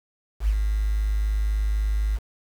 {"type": "tone with ADSR envelope", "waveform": "sine", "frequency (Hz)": 51.91, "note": "G#1", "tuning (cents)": 0, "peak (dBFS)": -16, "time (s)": [0.4, 2.19], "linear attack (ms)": 80, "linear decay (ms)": 54, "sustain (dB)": -4, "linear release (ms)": 38, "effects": ["7-bit"]}